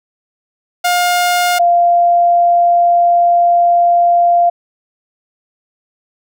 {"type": "tone pair in turn", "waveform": ["sawtooth", "sine"], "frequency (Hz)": [710, 694.6], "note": ["F5", "F5"], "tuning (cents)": [28, -10], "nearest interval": "unison", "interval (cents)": 38, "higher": "first", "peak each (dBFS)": -7, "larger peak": "neither", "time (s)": [[0.84, 1.59], [1.59, 4.5]], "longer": "second", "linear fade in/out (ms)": 10, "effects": []}